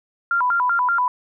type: tone with vibrato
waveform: sine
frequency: 1174.7 Hz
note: D6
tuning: in tune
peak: -16 dBFS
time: 0.31-1.08 s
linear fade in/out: 2 ms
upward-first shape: square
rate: 5.2 Hz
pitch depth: 290 cents each way
effects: none